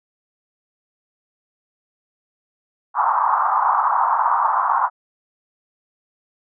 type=band-pass noise; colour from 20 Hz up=pink; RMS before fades=-18 dBFS; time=2.94-4.9 s; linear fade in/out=50 ms; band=850 to 1200 Hz; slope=48 dB/octave; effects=none